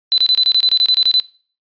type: tone bursts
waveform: sine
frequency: 4017 Hz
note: B7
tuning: 29 cents sharp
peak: -10 dBFS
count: 13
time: 0.12-1.199 s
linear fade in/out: 0 ms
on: 59 ms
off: 26 ms
effects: noise-tail reverb RT60 0.4 s tail -19 dB re dry + resampled to 11025 Hz